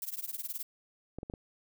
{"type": "noise with tremolo", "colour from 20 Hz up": "violet", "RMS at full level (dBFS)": -35, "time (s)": [0.02, 0.63], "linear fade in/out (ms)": 2, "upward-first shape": "triangle", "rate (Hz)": 19, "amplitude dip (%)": 100}
{"type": "clicks", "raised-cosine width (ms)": 2, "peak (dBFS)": -26, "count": 4, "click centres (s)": [1.186, 1.231, 1.299, 1.338]}
{"effects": []}